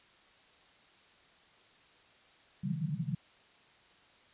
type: band-pass noise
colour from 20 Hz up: pink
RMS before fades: -35 dBFS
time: 2.63-3.15 s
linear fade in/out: 5 ms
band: 130 to 200 Hz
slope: 96 dB/octave
effects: white hiss -62 dBFS RMS until 4.33 s + resampled to 8000 Hz